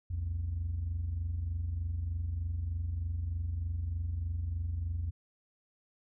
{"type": "tone pair together", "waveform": "sine", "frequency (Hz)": [62.72, 86], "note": ["B1", "F2"], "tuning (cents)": [27, -26], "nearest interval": "perfect fourth", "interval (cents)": 547, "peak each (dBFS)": [-37, -31], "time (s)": [0.1, 5.11], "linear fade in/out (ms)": 10, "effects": ["tanh soft clip ceiling -28 dBFS"]}